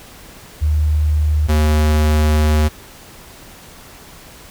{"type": "tone pair in turn", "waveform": ["sine", "square"], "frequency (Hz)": [76, 76.32], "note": ["D#2", "D#2"], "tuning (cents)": [-40, -33], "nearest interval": "unison", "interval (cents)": 7, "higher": "second", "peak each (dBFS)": -12, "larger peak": "neither", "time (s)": [[0.61, 1.48], [1.48, 2.69]], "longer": "second", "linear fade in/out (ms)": 20, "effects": ["pink hiss -40 dBFS RMS until 4.5 s"]}